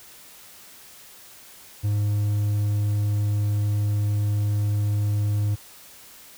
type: tone with hard clipping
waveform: triangle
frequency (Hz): 103.6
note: G#2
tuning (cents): -4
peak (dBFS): -21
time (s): 1.83-5.56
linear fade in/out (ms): 20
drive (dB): 6
effects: white hiss -47 dBFS RMS until 6.37 s